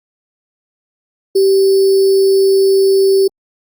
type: tone with sample-and-hold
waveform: sine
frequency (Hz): 388.3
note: G4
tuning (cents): -16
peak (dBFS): -7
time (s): 1.35-3.28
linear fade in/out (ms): 10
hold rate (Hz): 4900
effects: Opus 32 kbps